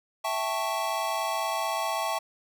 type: chord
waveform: square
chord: A dominant seventh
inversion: second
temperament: equal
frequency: 659.3 / 784 / 880 / 1108.7 Hz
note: E5 / G5 / A5 / C#6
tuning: 0 / 0 / 0 / 0 cents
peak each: -33 / -35 / -33 / -33 dBFS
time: 0.24-2.19 s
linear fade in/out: 10 ms
effects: none